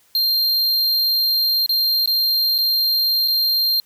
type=tone with dropouts; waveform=square; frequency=4186 Hz; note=C8; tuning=in tune; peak=-16 dBFS; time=0.15-3.8 s; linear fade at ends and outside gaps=1 ms; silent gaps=1.662-1.693 / 2.059-2.075 / 2.581-2.586 / 3.277-3.282 s; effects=white hiss -57 dBFS RMS until 3.85 s